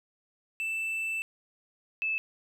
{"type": "tone pair in turn", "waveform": ["triangle", "sine"], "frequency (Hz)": [2650, 2620], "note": ["E7", "E7"], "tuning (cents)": [9, -11], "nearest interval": "unison", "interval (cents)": 20, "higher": "first", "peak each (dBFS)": [-28, -27], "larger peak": "second", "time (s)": [[0.6, 1.22], [2.02, 2.18]], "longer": "first", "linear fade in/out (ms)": 0, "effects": []}